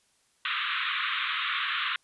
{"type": "band-pass noise", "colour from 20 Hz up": "pink", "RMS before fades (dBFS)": -30, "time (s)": [0.45, 1.96], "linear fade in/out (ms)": 2, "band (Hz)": [1100, 3800], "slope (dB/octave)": 96, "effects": ["white hiss -68 dBFS RMS until 2.03 s", "resampled to 24000 Hz"]}